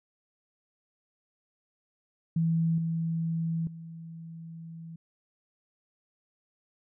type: tone with level steps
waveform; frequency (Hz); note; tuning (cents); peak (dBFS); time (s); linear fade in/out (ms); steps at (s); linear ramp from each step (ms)
sine; 164.4; E3; -4; -23 / -27 / -40; 2.36-4.96; 5; 2.78 / 3.67; 2
effects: none